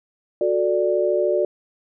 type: chord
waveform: sine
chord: D major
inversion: first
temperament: just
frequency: 367.1 / 440.5 / 587.3 Hz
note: F#4 / A4 / D5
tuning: -14 / +2 / 0 cents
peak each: -21 / -24 / -20 dBFS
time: 0.41-1.45 s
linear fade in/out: 2 ms
effects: none